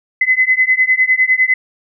sine beating tone pair, 2026 / 2035.9 Hz, B6 / C7, +44 / -48 cents, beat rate 9.9 Hz, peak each -13 dBFS, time 0.21-1.54 s, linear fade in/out 5 ms, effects none

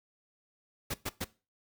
pink noise bursts, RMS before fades -34 dBFS, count 3, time 0.9-1.246 s, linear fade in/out 10 ms, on 42 ms, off 110 ms, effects noise-tail reverb RT60 0.3 s tail -19 dB re dry

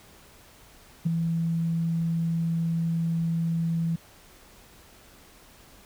sine tone with ADSR envelope, 165.8 Hz, E3, 10 cents sharp, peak -17 dBFS, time 1.05-3.96 s, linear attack 17 ms, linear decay 7 ms, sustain -6 dB, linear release 7 ms, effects tanh soft clip ceiling -15 dBFS + pink hiss -53 dBFS RMS until 5.85 s

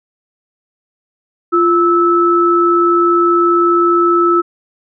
sine tone pair together, 346.3 / 1307.5 Hz, F4 / E6, -15 / -15 cents, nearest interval octave + major seventh, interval 2300 cents, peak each -11 dBFS, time 1.52-4.42 s, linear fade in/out 20 ms, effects none

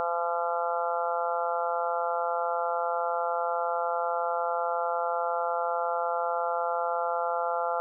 harmonic tone, 170.9 Hz, F3, 37 cents flat, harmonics 3 / 4 / 5 / 6 / 7 / 8, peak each -32 / -31 / -32 / -38 / -36 / -34 dBFS, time 0-7.8 s, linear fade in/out 0 ms, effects none

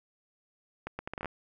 accelerating click train, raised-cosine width 0.5 ms, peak -21 dBFS, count 9, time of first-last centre 0.87-1.257 s, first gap 120 ms, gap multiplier 0.71, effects none

